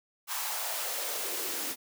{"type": "noise with high-pass filter sweep", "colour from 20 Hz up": "white", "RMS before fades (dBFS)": -34, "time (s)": [0.27, 1.76], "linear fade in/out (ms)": 50, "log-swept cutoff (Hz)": [980, 280], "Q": 2.9, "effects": []}